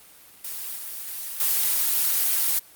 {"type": "noise with level steps", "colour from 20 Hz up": "blue", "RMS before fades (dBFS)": [-33, -35, -33, -22], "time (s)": [0.44, 2.59], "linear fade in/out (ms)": 5, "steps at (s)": [0.76, 1.07, 1.4], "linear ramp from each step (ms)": 2, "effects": ["white hiss -50 dBFS RMS until 2.75 s", "Opus 32 kbps"]}